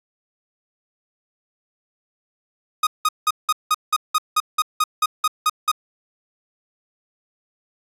45% pulse tone bursts, 1244.5 Hz, D#6, in tune, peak -15 dBFS, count 14, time 2.83-5.716 s, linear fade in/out 5 ms, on 39 ms, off 180 ms, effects resampled to 32000 Hz

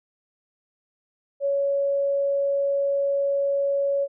sine tone, 559 Hz, C#5, 14 cents sharp, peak -20 dBFS, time 1.4-4.08 s, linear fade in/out 50 ms, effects none

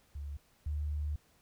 sine tone pair in turn, 71.8 / 74.36 Hz, D2 / D2, -39 / +22 cents, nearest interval minor second, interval 61 cents, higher second, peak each -38 / -32 dBFS, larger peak second, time 0.15-0.37 / 0.66-1.16 s, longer second, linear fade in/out 5 ms, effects pink hiss -68 dBFS RMS until 1.41 s

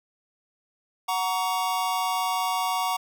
square chord, F# major, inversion none, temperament equal with one note detuned, 740 / 932.3 / 1131.4 Hz, F#5 / A#5 / C#6, 0 / 0 / +35 cents, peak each -29 / -29 / -30 dBFS, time 1.08-2.97 s, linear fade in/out 10 ms, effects none

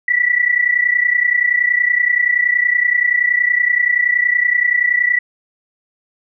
sine tone pair together, 1944.9 / 1975.5 Hz, B6 / B6, -27 / 0 cents, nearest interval unison, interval 27 cents, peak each -14 / -16 dBFS, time 0.08-5.19 s, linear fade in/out 5 ms, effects none

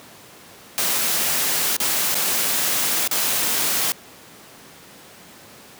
white noise with dropouts, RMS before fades -21 dBFS, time 0.78-3.92 s, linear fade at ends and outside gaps 0 ms, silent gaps 1.766-1.802 / 2.145-2.153 / 3.076-3.113 s, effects pink hiss -44 dBFS RMS until 5.79 s + high-pass 150 Hz 12 dB/octave

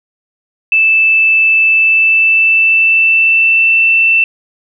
sine tone with pitch glide, 2637 to 2671 Hz, E7 to E7, 0 to +22 cents, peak -6 dBFS, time 0.72-4.24 s, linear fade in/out 2 ms, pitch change +22 cents, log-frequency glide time 1.65-3.81 s, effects none

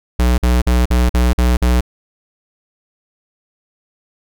square tone bursts, 61.1 Hz, B1, 18 cents flat, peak -11 dBFS, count 7, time 0.19-1.808 s, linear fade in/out 5 ms, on 190 ms, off 48 ms, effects none

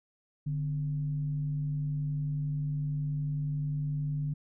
sine tone with frequency modulation, 146.83 Hz, D3, in tune, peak -29 dBFS, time 0.46-4.34 s, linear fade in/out 10 ms, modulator 111 Hz, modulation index 0.27, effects none

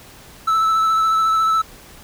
triangle tone with vibrato, 1313 Hz, E6, 7 cents flat, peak -12 dBFS, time 0.47-1.62 s, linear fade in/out 10 ms, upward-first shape sine, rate 14 Hz, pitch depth 17 cents each way, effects pink hiss -43 dBFS RMS until 2.03 s

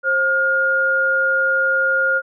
sine tone pair together, 532 / 1420.3 Hz, C5 / F6, +29 / +29 cents, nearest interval octave + perfect fourth, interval 1700 cents, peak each -22 / -15 dBFS, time 0.03-2.22 s, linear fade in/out 50 ms, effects none

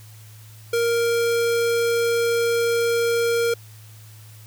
square tone, 467.1 Hz, A#4, 3 cents sharp, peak -19 dBFS, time 0.73-3.54 s, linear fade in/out 5 ms, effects added 108 Hz sine -42 dBFS peak until 4.46 s + white hiss -50 dBFS RMS until 4.46 s

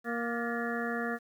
harmonic tone with a mistuned harmonic, 234.4 Hz, A#3, 10 cents sharp, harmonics 1 / 2 / 3 / 5 / 6 / 7 / 8, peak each -35 / -37 / -39 / -42 / -40 / -38 / -44 dBFS, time 0.04-1.19 s, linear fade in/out 50 ms, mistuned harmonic 7, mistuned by +79 cents, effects 10-bit

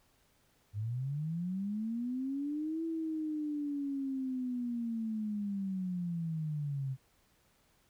sine linear two-way sweep, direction up then down, 99 to 329.6 to 129.9 Hz, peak -33 dBFS, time 0.73-6.97 s, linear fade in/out 50 ms, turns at 2.84 s, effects pink hiss -70 dBFS RMS until 7.89 s

